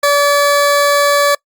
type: tone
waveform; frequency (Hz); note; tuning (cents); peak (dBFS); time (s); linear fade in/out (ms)
20% pulse; 574; D5; -40; -4; 0.03-1.35; 5
effects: noise-tail reverb RT60 0.1 s tail -26 dB re dry + Opus 48 kbps